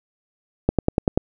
click train, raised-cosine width 2 ms, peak -3 dBFS, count 6, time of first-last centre 0.69-1.175 s, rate 10.3 Hz, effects none

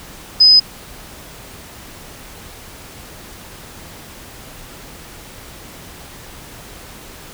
sine tone, 5030 Hz, D#8, 18 cents sharp, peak -5 dBFS, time 0.4-0.6 s, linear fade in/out 10 ms, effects pink hiss -37 dBFS RMS until 7.33 s

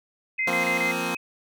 sine tone, 2534 Hz, D#7, 31 cents sharp, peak -31 dBFS, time 0.38-1.17 s, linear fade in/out 5 ms
sine tone bursts, 2073 Hz, C7, 17 cents flat, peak -23 dBFS, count 4, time 0.39-0.914 s, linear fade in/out 2 ms, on 110 ms, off 28 ms
10% pulse chord, F suspended fourth, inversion none, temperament equal, 174.61 / 233.1 / 261.6 Hz, F3 / Bb3 / C4, 0 / 0 / 0 cents, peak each -22 dBFS, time 0.47-1.15 s, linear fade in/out 5 ms
effects none

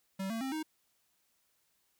square tone with pitch steps, 192.4 / 226.2 / 265.9 / 312.6 Hz, G3 / A3 / C4 / D#4, -32 / +48 / +28 / +8 cents, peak -35 dBFS, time 0.19-0.63 s, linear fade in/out 10 ms, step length 110 ms, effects white hiss -75 dBFS RMS until 1.99 s

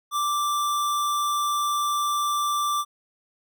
square tone, 1174.7 Hz, D6, in tune, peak -23 dBFS, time 0.11-2.85 s, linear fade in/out 50 ms, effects none

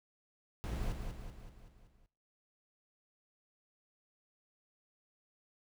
brown noise with echo, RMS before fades -37 dBFS, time 0.64-0.92 s, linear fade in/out 0 ms, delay 190 ms, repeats 6, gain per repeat -5 dB, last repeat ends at 2.06 s, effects noise-tail reverb RT60 0.5 s tail -21 dB re dry

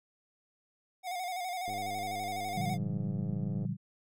square tone with vibrato, 726 Hz, F#5, 33 cents flat, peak -35 dBFS, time 1.03-2.78 s, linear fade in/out 50 ms, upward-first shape square, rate 12 Hz, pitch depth 49 cents each way
click train, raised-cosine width 2 ms, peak -33 dBFS, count 202, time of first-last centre 1.68-3.651 s, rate 102 Hz
sine chord, G minor seventh, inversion first, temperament equal, 116.54 / 146.83 / 174.61 / 196 Hz, Bb2 / D3 / F3 / G3, 0 / 0 / 0 / 0 cents, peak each -37 dBFS, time 2.54-3.77 s, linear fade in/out 50 ms
effects none

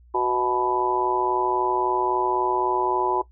harmonic tone with a mistuned harmonic, 123.7 Hz, B2, 3 cents sharp, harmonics 3 / 4 / 5 / 6 / 7 / 8, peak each -24 / -34 / -33 / -34 / -26 / -25 dBFS, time 0.14-3.22 s, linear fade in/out 10 ms, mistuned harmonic 5, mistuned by +34 cents, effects noise-tail reverb RT60 0.1 s tail -17 dB re dry + added 60 Hz sine -49 dBFS peak until 3.31 s

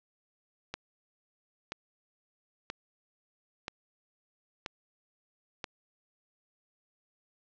click train, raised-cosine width 0.2 ms, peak -18 dBFS, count 6, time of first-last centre 0.74-5.642 s, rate 1.02 Hz, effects low-pass 5000 Hz 12 dB/octave

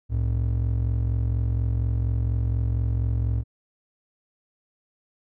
triangle ring-modulated tone, 87.31 Hz, F2, in tune, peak -16 dBFS, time 0.09-3.44 s, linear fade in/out 50 ms, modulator 22.1 Hz, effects none

